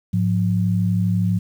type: tone pair together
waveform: sine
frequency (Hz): 106.2 / 178.6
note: G#2 / F3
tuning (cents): +39 / +39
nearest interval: major sixth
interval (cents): 900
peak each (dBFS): -19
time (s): 0.13-1.39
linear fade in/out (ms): 10
effects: 8-bit